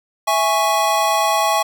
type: chord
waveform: square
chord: C# minor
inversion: first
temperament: equal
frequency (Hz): 659.3 / 830.6 / 1108.7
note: E5 / G#5 / C#6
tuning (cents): 0 / 0 / 0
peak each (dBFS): -21 / -19 / -20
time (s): 0.27-1.63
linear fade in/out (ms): 10
effects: none